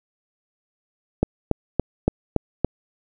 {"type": "click train", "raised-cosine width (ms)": 2, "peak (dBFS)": -4, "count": 6, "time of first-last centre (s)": [1.23, 2.646], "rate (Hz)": 3.53, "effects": []}